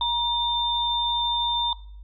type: tone pair together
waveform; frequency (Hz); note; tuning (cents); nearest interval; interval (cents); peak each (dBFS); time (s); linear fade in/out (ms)
sine; 950 / 3597; A#5 / A7; +33 / +37; octave + major seventh; 2304; -24; 0.01-1.73; 2
effects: noise-tail reverb RT60 0.5 s tail -18 dB re dry + added 50 Hz sine -39 dBFS peak until 2.03 s